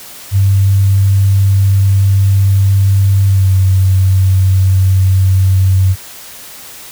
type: tone with pitch glide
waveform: sine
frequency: 98 to 94.77 Hz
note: G2 to F#2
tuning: 0 to +42 cents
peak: -6 dBFS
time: 0.31-5.96 s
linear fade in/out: 50 ms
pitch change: -58 cents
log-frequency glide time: 3.26-3.52 s
effects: white hiss -32 dBFS RMS until 6.91 s